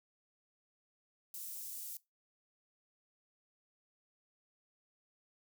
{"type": "high-pass noise", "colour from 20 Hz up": "white", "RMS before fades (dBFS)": -45, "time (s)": [1.34, 1.97], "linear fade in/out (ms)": 2, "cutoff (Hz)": 8000, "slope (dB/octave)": 12, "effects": ["noise-tail reverb RT60 0.2 s tail -20 dB re dry"]}